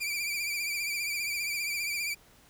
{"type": "tone with vibrato", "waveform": "sawtooth", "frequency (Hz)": 2349, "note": "D7", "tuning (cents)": 0, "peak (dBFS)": -27, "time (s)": [0, 2.15], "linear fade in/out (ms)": 20, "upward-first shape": "triangle", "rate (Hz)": 15, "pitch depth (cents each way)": 69, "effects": ["pink hiss -59 dBFS RMS until 2.49 s"]}